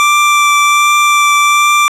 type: tone with vibrato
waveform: 25% pulse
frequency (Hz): 1174.7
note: D6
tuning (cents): 0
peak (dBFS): -3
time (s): 0-1.88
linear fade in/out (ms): 0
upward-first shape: triangle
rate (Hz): 1.3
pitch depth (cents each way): 10
effects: low-pass 10000 Hz 12 dB/octave